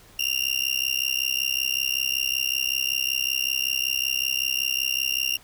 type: tone with amplitude modulation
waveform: 30% pulse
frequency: 2794 Hz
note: F7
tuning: in tune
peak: -16 dBFS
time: 0.19-5.37 s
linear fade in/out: 5 ms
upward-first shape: sine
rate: 65.3 Hz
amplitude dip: 100%
effects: pink hiss -52 dBFS RMS until 5.43 s